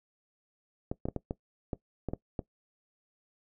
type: clicks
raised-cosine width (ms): 2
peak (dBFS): -19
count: 9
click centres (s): 0.915 / 1.055 / 1.086 / 1.163 / 1.309 / 1.732 / 2.087 / 2.135 / 2.392
effects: noise-tail reverb RT60 0.1 s tail -19 dB re dry